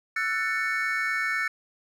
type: chord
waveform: triangle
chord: F# minor seventh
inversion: third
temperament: just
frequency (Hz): 1332 / 1480 / 1776 / 2220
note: E6 / F#6 / A6 / C#7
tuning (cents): +18 / 0 / +16 / +2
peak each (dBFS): -31 / -30 / -27 / -28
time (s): 0.16-1.48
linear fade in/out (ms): 5
effects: none